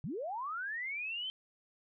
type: linear sweep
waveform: sine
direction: up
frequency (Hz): 120.4 to 3136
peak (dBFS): -36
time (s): 0.04-1.3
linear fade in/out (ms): 0
effects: none